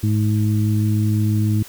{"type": "harmonic tone", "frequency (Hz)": 106.2, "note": "G#2", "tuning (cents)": 39, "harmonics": [1, 2, 3], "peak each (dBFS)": [-16, -22, -26], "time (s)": [0.03, 1.63], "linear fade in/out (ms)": 5, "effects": ["white hiss -41 dBFS RMS until 1.68 s"]}